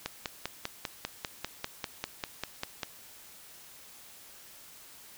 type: click train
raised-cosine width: 0.2 ms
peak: -15 dBFS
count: 15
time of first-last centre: 0.06-2.832 s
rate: 5.05 Hz
effects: white hiss -52 dBFS RMS until 5.17 s